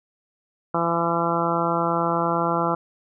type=harmonic tone; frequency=168.8 Hz; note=E3; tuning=41 cents sharp; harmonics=1 / 2 / 3 / 4 / 5 / 6 / 7 / 8; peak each=-28 / -28 / -28 / -28 / -28 / -28 / -28 / -28 dBFS; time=0.74-2.75 s; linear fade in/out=5 ms; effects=none